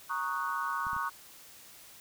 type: chord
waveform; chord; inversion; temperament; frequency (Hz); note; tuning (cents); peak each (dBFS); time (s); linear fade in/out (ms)
sine; D# minor seventh; second; equal; 932.3 / 1108.7 / 1244.5 / 1480; A#5 / C#6 / D#6 / F#6; 0 / 0 / 0 / 0; -38 / -34 / -37 / -37; 0.09-1.1; 20
type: clicks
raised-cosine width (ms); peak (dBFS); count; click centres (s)
5; -35; 3; 0.868 / 0.932 / 0.965
effects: white hiss -53 dBFS RMS until 2 s